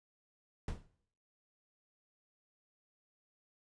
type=noise with exponential decay; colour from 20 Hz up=brown; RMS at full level=-32 dBFS; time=0.68-0.87 s; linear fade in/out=2 ms; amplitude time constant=41 ms; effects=noise-tail reverb RT60 0.6 s tail -17 dB re dry + resampled to 22050 Hz